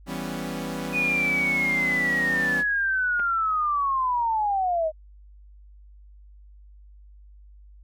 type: chord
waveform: sawtooth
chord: C# half-diminished seventh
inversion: first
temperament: equal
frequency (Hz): 164.81 / 196 / 246.9 / 277.2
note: E3 / G3 / B3 / C#4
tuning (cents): 0 / 0 / 0 / 0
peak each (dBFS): -31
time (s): 0.06-2.64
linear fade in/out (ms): 50
type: linear sweep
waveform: sine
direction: down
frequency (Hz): 2489 to 614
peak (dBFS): -21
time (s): 0.92-4.92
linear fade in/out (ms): 50
type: clicks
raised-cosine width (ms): 0.5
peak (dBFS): -24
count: 2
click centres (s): 3.195 / 3.2
effects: added 50 Hz sine -46 dBFS peak until 7.83 s